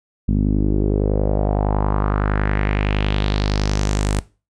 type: tone with low-pass filter sweep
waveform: sawtooth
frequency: 50.8 Hz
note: G#1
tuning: 38 cents flat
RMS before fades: -18 dBFS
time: 0.28-4.2 s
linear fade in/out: 5 ms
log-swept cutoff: 220 to 9100 Hz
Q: 2.9
effects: noise-tail reverb RT60 0.3 s tail -19 dB re dry